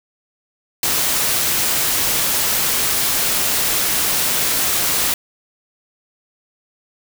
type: noise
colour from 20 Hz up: white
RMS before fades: -18 dBFS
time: 0.83-5.14 s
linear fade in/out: 2 ms
effects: none